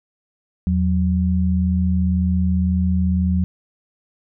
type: tone pair together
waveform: sine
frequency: 81.9 / 183.86 Hz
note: E2 / F#3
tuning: -11 / -11 cents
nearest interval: octave + major second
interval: 1400 cents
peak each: -18 dBFS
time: 0.67-3.44 s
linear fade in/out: 0 ms
effects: none